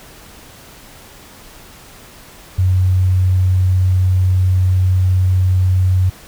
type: tone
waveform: sine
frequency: 92.5 Hz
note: F#2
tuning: in tune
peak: -10 dBFS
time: 2.58-6.1 s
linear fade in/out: 10 ms
effects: pink hiss -40 dBFS RMS until 6.27 s